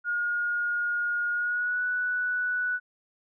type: tone with pitch glide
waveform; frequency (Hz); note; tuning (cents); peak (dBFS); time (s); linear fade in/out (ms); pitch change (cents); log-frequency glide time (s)
sine; 1431 to 1479.8; F6 to F#6; +42 to 0; -25; 0.04-2.8; 50; +58; 1.31-1.84
effects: none